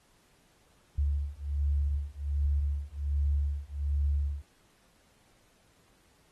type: beating tone pair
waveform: sine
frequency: 71 / 72.3 Hz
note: C#2 / D2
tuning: +42 / -27 cents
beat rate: 1.3 Hz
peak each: -30 dBFS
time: 0.98-4.42 s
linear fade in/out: 5 ms
effects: pink hiss -66 dBFS RMS until 6.31 s + AAC 32 kbps